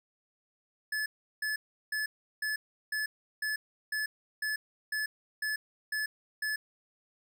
square tone bursts, 1723 Hz, A6, 37 cents flat, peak -31 dBFS, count 12, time 0.92-6.56 s, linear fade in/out 5 ms, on 140 ms, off 360 ms, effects none

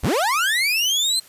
30% pulse linear sweep, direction up, 34.66 to 4186 Hz, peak -15 dBFS, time 0.03-1.2 s, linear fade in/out 10 ms, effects white hiss -48 dBFS RMS until 1.28 s + resampled to 32000 Hz

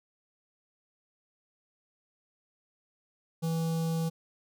square tone with notch filter, 163.7 Hz, E3, 12 cents flat, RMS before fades -30 dBFS, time 3.42-4.1 s, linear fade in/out 20 ms, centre 1900 Hz, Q 0.59, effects none

